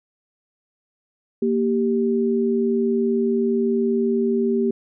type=tone pair together; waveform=sine; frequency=233.1 / 392 Hz; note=A#3 / G4; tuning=0 / 0 cents; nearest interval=major sixth; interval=900 cents; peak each=-20 dBFS; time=1.42-4.71 s; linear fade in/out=5 ms; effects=none